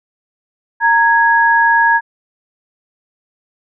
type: tone pair together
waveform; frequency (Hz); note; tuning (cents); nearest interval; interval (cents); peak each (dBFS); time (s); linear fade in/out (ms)
sine; 924.8 / 1661.2; A#5 / G#6; -14 / 0; minor seventh; 1014; -11; 0.8-2.01; 50
effects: none